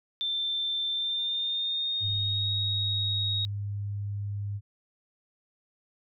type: tone with pitch glide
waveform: sine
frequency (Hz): 3560 to 3770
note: A7 to A#7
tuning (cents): +20 to +19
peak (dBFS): -27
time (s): 0.21-3.45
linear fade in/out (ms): 0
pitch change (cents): +99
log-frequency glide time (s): 0.91-2.52
type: tone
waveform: sine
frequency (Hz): 101.5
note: G#2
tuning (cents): -39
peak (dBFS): -30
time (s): 2-4.61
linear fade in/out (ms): 50
effects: none